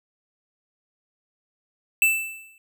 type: tone with exponential decay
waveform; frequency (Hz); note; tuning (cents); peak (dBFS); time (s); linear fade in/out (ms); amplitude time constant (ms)
square; 2649; E7; +8; -14; 2.02-2.58; 1; 120
effects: none